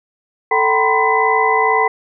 sine tone cluster, 442.3 / 769 / 969 / 1031 / 2009 Hz, A4 / G5 / B5 / C6 / B6, +9 / -33 / -33 / -26 / +29 cents, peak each -18 dBFS, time 0.51-1.88 s, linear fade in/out 5 ms, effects none

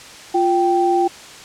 sine tone pair together, 349.8 / 780.8 Hz, F4 / G5, +3 / -7 cents, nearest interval octave + major second, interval 1390 cents, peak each -16 dBFS, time 0.34-1.08 s, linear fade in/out 10 ms, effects white hiss -38 dBFS RMS until 1.44 s + low-pass 7000 Hz 12 dB/octave

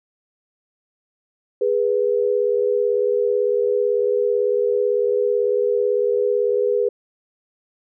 sine tone pair together, 412.4 / 490.4 Hz, G#4 / B4, -12 / -12 cents, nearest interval minor third, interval 300 cents, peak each -19 dBFS, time 1.61-6.89 s, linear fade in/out 5 ms, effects none

